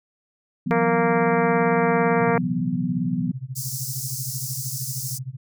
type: chord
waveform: sine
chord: E suspended second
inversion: none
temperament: equal with one note detuned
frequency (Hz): 167.21 / 185 / 246.9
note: E3 / F#3 / B3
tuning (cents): +25 / 0 / 0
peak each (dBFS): -26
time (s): 0.66-3.32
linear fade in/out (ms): 10
type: harmonic tone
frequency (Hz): 232.2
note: A#3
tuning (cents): -7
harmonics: 2 / 3 / 4 / 5 / 6 / 7 / 8 / 9 / 10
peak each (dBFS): -21 / -25 / -27 / -29 / -31 / -32 / -33 / -34 / -35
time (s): 0.71-2.38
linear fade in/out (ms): 0
type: tone with tremolo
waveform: sine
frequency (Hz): 130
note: C3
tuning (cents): -11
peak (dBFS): -26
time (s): 2.19-5.37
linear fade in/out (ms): 20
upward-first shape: sine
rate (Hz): 13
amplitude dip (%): 95
type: high-pass noise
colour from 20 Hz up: pink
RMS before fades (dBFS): -31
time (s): 3.55-5.19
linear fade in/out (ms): 20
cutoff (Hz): 5100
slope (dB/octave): 48
effects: none